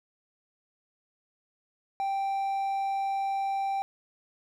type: tone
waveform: triangle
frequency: 784 Hz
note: G5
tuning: in tune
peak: -25 dBFS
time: 2-3.82 s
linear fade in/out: 0 ms
effects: none